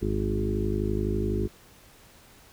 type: harmonic tone with a mistuned harmonic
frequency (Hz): 51.91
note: G#1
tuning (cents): 0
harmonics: 1 / 2 / 3 / 4 / 5 / 6 / 7 / 8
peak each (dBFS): -30 / -31 / -39 / -32 / -39 / -35 / -31 / -34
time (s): 0.01-1.48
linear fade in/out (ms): 20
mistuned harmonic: 2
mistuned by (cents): -19
effects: pink hiss -54 dBFS RMS until 2.52 s